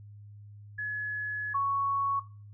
sine tone pair in turn, 1698 / 1111.2 Hz, G#6 / C#6, +38 / +4 cents, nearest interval perfect fifth, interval 734 cents, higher first, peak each -31 / -25 dBFS, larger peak second, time 0.78-1.54 / 1.54-2.2 s, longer first, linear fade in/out 10 ms, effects noise-tail reverb RT60 0.4 s tail -18 dB re dry + added 103 Hz sine -46 dBFS peak until 2.53 s

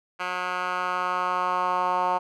10% pulse tone with band-pass filter sweep, 181.2 Hz, F#3, 36 cents flat, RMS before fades -26 dBFS, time 0.19-2.19 s, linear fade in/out 20 ms, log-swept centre 1700 to 920 Hz, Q 2.8, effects none

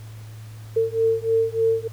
sine beating tone pair, 449.5 / 452.8 Hz, A4 / A4, +37 / +50 cents, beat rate 3.3 Hz, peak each -21 dBFS, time 0.76-1.88 s, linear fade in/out 10 ms, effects added 109 Hz sine -36 dBFS peak until 1.92 s + pink hiss -50 dBFS RMS until 1.92 s

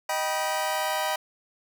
sawtooth chord, Eb augmented, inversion none, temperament just, 622.3 / 777.8 / 972.3 Hz, Eb5 / G5 / B5, 0 / -14 / -27 cents, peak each -26 dBFS, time 0.09-1.16 s, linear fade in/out 5 ms, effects none

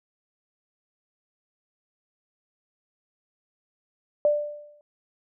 sine tone with exponential decay, 591 Hz, D5, 11 cents sharp, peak -15 dBFS, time 4.25-4.81 s, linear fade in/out 1 ms, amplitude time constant 120 ms, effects none

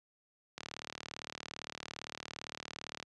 click train, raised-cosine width 0.2 ms, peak -23 dBFS, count 93, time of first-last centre 0.58-3.027 s, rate 37.6 Hz, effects high-pass 100 Hz 12 dB/octave + resampled to 24000 Hz

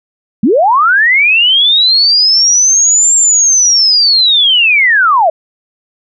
sine linear two-way sweep, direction up then down, 182.2 to 7459 to 600 Hz, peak -5 dBFS, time 0.43-5.3 s, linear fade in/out 5 ms, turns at 3.15 s, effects none

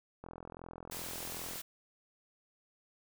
click train, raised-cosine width 1 ms, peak -32 dBFS, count 57, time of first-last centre 0.24-1.558 s, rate 42.5 Hz
white noise, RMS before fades -43 dBFS, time 0.91-1.62 s, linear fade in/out 10 ms
effects none

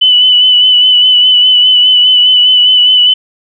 sine tone with vibrato, 2991 Hz, F#7, 18 cents sharp, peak -3 dBFS, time 0.01-3.14 s, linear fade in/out 10 ms, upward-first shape sine, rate 4.9 Hz, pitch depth 27 cents each way, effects none

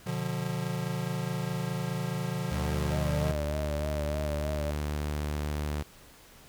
square chord, B diminished, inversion none, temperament just, 123.47 / 148.16 / 177.8 Hz, B2 / D3 / F3, 0 / +16 / +31 cents, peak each -36 / -35 / -35 dBFS, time 0.06-3.32 s, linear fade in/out 10 ms
sawtooth tone, 74.4 Hz, D2, 23 cents sharp, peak -26 dBFS, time 2.51-5.83 s, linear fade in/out 10 ms
sine tone with vibrato, 603 Hz, D5, 46 cents sharp, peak -34 dBFS, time 2.91-4.71 s, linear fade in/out 2 ms, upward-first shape sine, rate 3.3 Hz, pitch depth 58 cents each way
effects pink hiss -54 dBFS RMS until 6.48 s

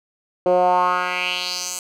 10% pulse tone with band-pass filter sweep, 180 Hz, F#3, 47 cents flat, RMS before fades -20 dBFS, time 0.46-1.79 s, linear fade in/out 2 ms, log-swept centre 470 to 8100 Hz, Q 3.2, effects none

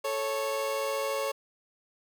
30% pulse tone pair together, 438.1 / 552 Hz, A4 / C#5, -7 / -7 cents, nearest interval major third, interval 400 cents, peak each -32 / -27 dBFS, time 0.04-1.32 s, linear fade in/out 10 ms, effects none

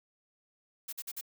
blue noise bursts, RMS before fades -39 dBFS, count 4, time 0.88-1.212 s, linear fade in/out 10 ms, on 47 ms, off 48 ms, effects none

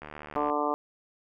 click train, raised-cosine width 0.5 ms, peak -26 dBFS, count 37, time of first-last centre 0.02-0.499 s, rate 75.2 Hz
harmonic tone, 147.6 Hz, D3, 9 cents sharp, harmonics 2 / 3 / 4 / 5 / 6 / 7 / 8, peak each -33 / -33 / -33 / -33 / -33 / -33 / -33 dBFS, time 0.36-0.74 s, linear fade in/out 0 ms
effects none

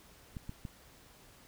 clicks, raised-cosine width 5 ms, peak -28 dBFS, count 3, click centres 0.368 / 0.494 / 0.652 s, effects pink hiss -59 dBFS RMS until 1.47 s

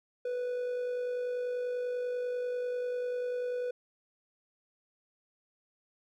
triangle tone with amplitude modulation, 493.9 Hz, B4, in tune, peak -28 dBFS, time 0.25-3.71 s, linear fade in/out 5 ms, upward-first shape sine, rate 50.2 Hz, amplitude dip 30%, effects none

